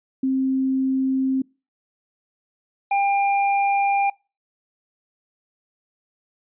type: tone pair in turn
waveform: sine / square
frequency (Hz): 264.3 / 798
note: C4 / G5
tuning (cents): +18 / +31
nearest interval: octave + perfect fifth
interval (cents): 1913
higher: second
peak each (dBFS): -18 / -18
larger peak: neither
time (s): 0.23-1.42 / 2.91-4.1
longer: neither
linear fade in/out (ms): 5
effects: noise-tail reverb RT60 0.3 s tail -25 dB re dry + resampled to 8000 Hz